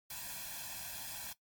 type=noise with comb filter; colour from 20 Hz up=white; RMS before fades=-44 dBFS; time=0.1-1.33 s; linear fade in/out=5 ms; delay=1.2 ms; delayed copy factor=+0.9; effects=noise-tail reverb RT60 0.1 s tail -17 dB re dry + MP3 96 kbps